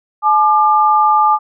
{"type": "tone pair together", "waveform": "sine", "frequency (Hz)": [856, 1197.8], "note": ["A5", "D6"], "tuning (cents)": [-48, 34], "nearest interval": "tritone", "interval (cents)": 582, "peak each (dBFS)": -11, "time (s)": [0.22, 1.39], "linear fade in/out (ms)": 50, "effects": []}